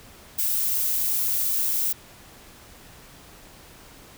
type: noise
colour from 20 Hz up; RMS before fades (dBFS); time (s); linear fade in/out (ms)
violet; -24; 0.38-1.93; 10
effects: pink hiss -48 dBFS RMS until 4.17 s